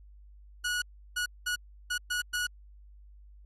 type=tone bursts at uneven times; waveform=sawtooth; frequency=1460 Hz; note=F#6; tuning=24 cents flat; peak=-25 dBFS; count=6; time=0.64-0.82 / 1.16-1.26 / 1.46-1.56 / 1.9-1.98 / 2.1-2.22 / 2.33-2.47 s; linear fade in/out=10 ms; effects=added 50 Hz sine -50 dBFS peak until 3.45 s + AAC 32 kbps